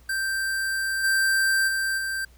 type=tone with level steps; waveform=square; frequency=1568 Hz; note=G6; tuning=in tune; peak=-25 / -20 / -24 / -27 dBFS; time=0.09-2.25 s; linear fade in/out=5 ms; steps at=1.03 / 1.67 / 1.97 s; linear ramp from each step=20 ms; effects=added 60 Hz sine -51 dBFS peak until 2.37 s + pink hiss -59 dBFS RMS until 2.37 s